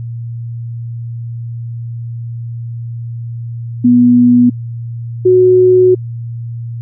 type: tone pair in turn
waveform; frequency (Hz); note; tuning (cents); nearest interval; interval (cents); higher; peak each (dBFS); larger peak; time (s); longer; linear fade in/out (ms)
sine; 244 / 368.1; B3 / F#4; -21 / -9; perfect fifth; 712; second; -4; neither; 3.84-4.5 / 5.25-5.95; second; 10
effects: added 117 Hz sine -20 dBFS peak until 6.81 s